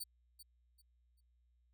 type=tone with echo; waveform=10% pulse; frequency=4544 Hz; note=C#8; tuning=42 cents sharp; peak=-34 dBFS; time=0-0.04 s; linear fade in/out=10 ms; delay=390 ms; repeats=3; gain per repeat=-12 dB; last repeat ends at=1.21 s; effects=added 60 Hz sine -70 dBFS peak until 1.73 s